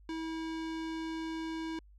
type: tone with low-pass filter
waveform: square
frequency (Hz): 323.1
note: E4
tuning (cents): -35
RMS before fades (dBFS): -38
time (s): 0.09-1.79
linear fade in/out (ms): 2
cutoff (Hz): 4900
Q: 0.86
effects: added 50 Hz sine -55 dBFS peak until 1.98 s